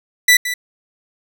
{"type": "tone with echo", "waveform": "sawtooth", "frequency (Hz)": 1975.5, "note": "B6", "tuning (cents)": 0, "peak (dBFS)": -4, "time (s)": [0.28, 0.37], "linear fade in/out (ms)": 5, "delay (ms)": 170, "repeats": 1, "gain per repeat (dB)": -12, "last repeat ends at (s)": 0.54, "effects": []}